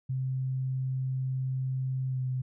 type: tone with pitch glide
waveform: sine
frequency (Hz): 130.81 to 128.79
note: C3 to C3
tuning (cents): 0 to -27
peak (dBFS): -28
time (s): 0.09-2.42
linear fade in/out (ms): 10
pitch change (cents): -27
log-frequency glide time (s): 2.09-2.19
effects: none